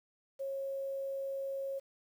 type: tone with quantisation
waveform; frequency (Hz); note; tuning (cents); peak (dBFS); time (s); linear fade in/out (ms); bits
sine; 545; C#5; -29; -35; 0.39-1.8; 20; 10
effects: none